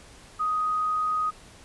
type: tone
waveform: sine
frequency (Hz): 1250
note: D#6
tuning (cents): +8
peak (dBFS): -23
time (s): 0.39-1.31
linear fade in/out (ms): 20
effects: pink hiss -50 dBFS RMS until 1.64 s + resampled to 24000 Hz